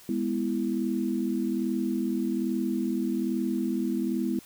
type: chord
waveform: sine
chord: E major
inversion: first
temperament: just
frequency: 206 / 247.2 / 329.6 Hz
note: G#3 / B3 / E4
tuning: -14 / +2 / 0 cents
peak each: -30 / -29 / -30 dBFS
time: 0.09-4.39 s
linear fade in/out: 2 ms
effects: white hiss -52 dBFS RMS until 4.45 s